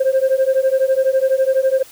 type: beating tone pair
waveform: sine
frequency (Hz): 523.3 / 535.3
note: C5 / C5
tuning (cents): 0 / +39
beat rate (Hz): 12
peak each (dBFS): -14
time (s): 0-1.83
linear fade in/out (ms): 10
effects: tanh soft clip ceiling -9 dBFS + white hiss -43 dBFS RMS until 1.91 s